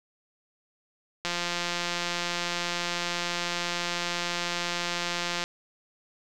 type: click train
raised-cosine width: 0.2 ms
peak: -12 dBFS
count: 730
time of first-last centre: 1.25-5.44 s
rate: 174 Hz
effects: none